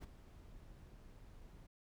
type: noise with ADSR envelope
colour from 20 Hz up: brown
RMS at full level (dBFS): -44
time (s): 0-1.67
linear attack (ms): 36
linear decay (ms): 14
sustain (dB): -13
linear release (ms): 10
effects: none